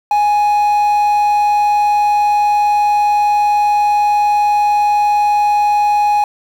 triangle tone with quantisation, 830.6 Hz, G#5, in tune, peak -8 dBFS, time 0.11-6.24 s, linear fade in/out 2 ms, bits 6, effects none

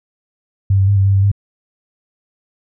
sine tone with pitch steps, 97.8 / 96.5 / 100.7 / 97.1 / 98.5 / 97.4 / 100.3 Hz, G2 / G2 / G2 / G2 / G2 / G2 / G2, -4 / -27 / +47 / -16 / +9 / -11 / +40 cents, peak -9 dBFS, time 0.7-1.316 s, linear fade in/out 5 ms, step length 88 ms, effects none

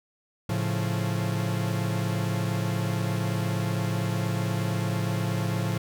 45% pulse chord, A augmented, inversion none, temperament equal, 110 / 138.59 / 174.61 Hz, A2 / C#3 / E#3, 0 / 0 / 0 cents, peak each -28 / -32 / -30 dBFS, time 0.49-5.78 s, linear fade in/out 5 ms, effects none

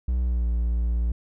triangle tone with pitch glide, 61.74 to 58.27 Hz, B1 to A#1, 0 to 0 cents, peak -19 dBFS, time 0.08-1.12 s, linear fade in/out 5 ms, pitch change -100 cents, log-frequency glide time 0.22-0.47 s, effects none

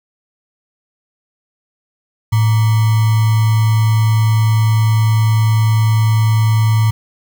sine tone with sample-and-hold, 110 Hz, A2, in tune, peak -9 dBFS, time 2.32-6.91 s, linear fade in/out 10 ms, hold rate 1050 Hz, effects none

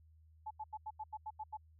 sine tone bursts, 861 Hz, A5, 38 cents flat, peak -40 dBFS, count 9, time 0.46-1.572 s, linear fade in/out 10 ms, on 48 ms, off 85 ms, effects added 79 Hz sine -61 dBFS peak until 1.79 s

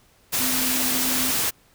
sine tone in noise, 256 Hz, C4, 38 cents flat, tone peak -29 dBFS, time 0.39-1.32 s, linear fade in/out 20 ms, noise white, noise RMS -23 dBFS, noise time 0.32-1.51 s, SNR -9 dB, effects pink hiss -58 dBFS RMS until 1.74 s

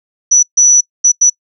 sine tone bursts at uneven times, 5920 Hz, F#8, in tune, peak -4 dBFS, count 4, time 0.31-0.43 / 0.57-0.81 / 1.04-1.12 / 1.21-1.3 s, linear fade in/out 10 ms, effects noise-tail reverb RT60 0.1 s tail -25 dB re dry

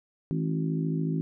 harmonic tone with a mistuned harmonic, 53.9 Hz, A1, 35 cents flat, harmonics 3 / 4 / 5 / 6 / 7, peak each -27 / -37 / -32 / -40 / -38 dBFS, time 0.31-1.21 s, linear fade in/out 0 ms, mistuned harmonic 7, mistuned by -26 cents, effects none

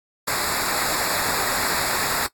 pink noise with comb filter, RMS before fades -24 dBFS, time 0.27-2.27 s, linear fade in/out 10 ms, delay 0.33 ms, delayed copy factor -0.85, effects noise-tail reverb RT60 0.1 s tail -18 dB re dry + AAC 64 kbps

